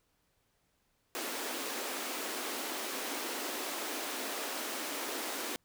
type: high-pass noise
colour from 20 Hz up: pink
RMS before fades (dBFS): -38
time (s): 1.15-5.56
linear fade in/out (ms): 0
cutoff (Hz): 250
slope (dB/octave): 48
effects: pink hiss -75 dBFS RMS until 5.64 s